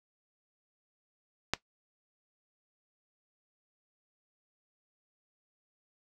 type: click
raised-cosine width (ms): 0.2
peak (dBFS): -9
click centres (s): 1.536
effects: noise-tail reverb RT60 0.1 s tail -17 dB re dry